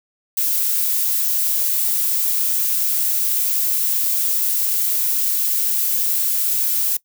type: noise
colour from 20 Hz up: violet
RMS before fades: -19 dBFS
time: 0.37-6.97 s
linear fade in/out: 5 ms
effects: noise-tail reverb RT60 0.1 s tail -21 dB re dry